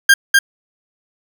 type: tone with echo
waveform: 40% pulse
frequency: 1602 Hz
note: G6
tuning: 37 cents sharp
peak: -4 dBFS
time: 0.09-0.14 s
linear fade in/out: 5 ms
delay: 250 ms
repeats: 1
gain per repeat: -2 dB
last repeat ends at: 0.39 s
effects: none